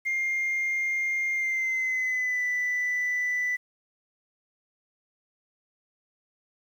sine tone with pitch glide, 2115 to 1984.8 Hz, C7 to B6, +18 to +8 cents, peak -23 dBFS, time 0.05-3.57 s, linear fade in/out 20 ms, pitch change -110 cents, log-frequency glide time 1.33-2.44 s, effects tanh soft clip ceiling -22 dBFS + 9-bit

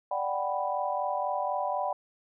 sine chord, G major seventh, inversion second, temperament equal, 587.3 / 740 / 784 / 987.8 Hz, D5 / F#5 / G5 / B5, 0 / 0 / 0 / 0 cents, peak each -33 dBFS, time 0.11-1.93 s, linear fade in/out 5 ms, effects none

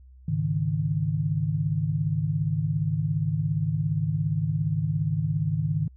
sine chord, Ab suspended fourth, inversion none, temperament just, 103.83 / 138.43 / 155.74 Hz, Ab2 / Db3 / Eb3, 0 / -2 / +2 cents, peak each -29 / -29 / -25 dBFS, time 0.28-5.88 s, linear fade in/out 5 ms, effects added 64 Hz sine -47 dBFS peak until 5.96 s

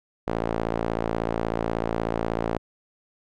sawtooth tone with band-pass filter, 56.4 Hz, A1, 44 cents sharp, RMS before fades -27 dBFS, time 0.27-2.58 s, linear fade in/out 10 ms, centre 570 Hz, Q 0.9, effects none

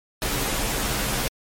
pink noise with comb filter, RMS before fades -25 dBFS, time 0.22-1.28 s, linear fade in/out 0 ms, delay 12 ms, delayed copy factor -0.65, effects MP3 64 kbps

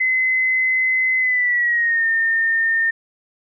sine tone with pitch glide, 2041 to 1818.3 Hz, C7 to A#6, -44 to -44 cents, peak -15 dBFS, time 0-2.91 s, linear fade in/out 10 ms, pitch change -200 cents, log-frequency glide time 1.19-2.06 s, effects none

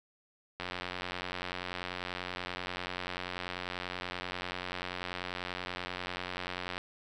click train, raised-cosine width 0.3 ms, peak -20 dBFS, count 559, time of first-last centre 0.6-6.779 s, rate 90.3 Hz, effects none

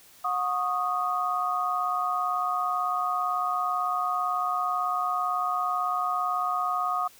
sine tone cluster, 725 / 1103 / 1241 Hz, F#5 / C#6 / D#6, -35 / -9 / -5 cents, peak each -30 / -31 / -27 dBFS, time 0.24-7.08 s, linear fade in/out 10 ms, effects white hiss -54 dBFS RMS until 7.19 s

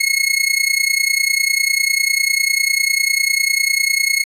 sawtooth tone with amplitude modulation, 2174 Hz, C#7, 34 cents flat, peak -7 dBFS, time 0-4.24 s, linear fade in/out 10 ms, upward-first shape sine, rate 30 Hz, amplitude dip 85%, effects resampled to 32000 Hz

